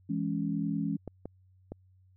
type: chord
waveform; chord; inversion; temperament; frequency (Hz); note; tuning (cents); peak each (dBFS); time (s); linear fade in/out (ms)
sine; C# minor; first; just; 166.31 / 207.9 / 277.2; E3 / G#3 / C#4; +16 / +2 / 0; -33 / -33 / -33; 0.09-0.97; 10
type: clicks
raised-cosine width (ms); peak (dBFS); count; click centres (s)
2; -25; 3; 1.077 / 1.256 / 1.72
effects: added 93 Hz sine -59 dBFS peak until 2.16 s